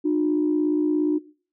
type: tone pair together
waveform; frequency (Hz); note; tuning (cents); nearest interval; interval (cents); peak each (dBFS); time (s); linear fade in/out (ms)
sine; 302.2 / 359.4; D4 / F4; +50 / +50; minor third; 300; -19 / -24; 0.04-1.19; 20
effects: noise-tail reverb RT60 0.4 s tail -19 dB re dry + tanh soft clip ceiling -12 dBFS